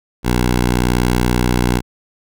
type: tone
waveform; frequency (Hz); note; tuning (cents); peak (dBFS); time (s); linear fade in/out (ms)
10% pulse; 61; B1; -21; -5; 0.23-1.82; 50
effects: none